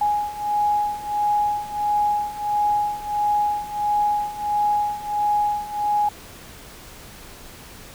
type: beating tone pair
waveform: sine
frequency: 830.6 / 832.1 Hz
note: G#5 / G#5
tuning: 0 / +3 cents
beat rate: 1.5 Hz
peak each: -24 / -21 dBFS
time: 0.01-6.09 s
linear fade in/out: 5 ms
effects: pink hiss -42 dBFS RMS until 7.94 s